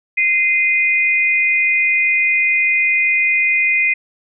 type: tone pair together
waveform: sine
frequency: 2076 / 2469 Hz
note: C7 / D#7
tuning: -14 / -14 cents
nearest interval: minor third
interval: 300 cents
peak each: -15 dBFS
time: 0.17-3.94 s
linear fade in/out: 10 ms
effects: none